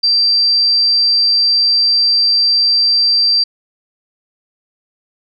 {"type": "tone", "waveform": "sine", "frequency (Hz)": 4699, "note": "D8", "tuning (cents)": 0, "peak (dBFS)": -9, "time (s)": [0.03, 3.44], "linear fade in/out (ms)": 10, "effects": []}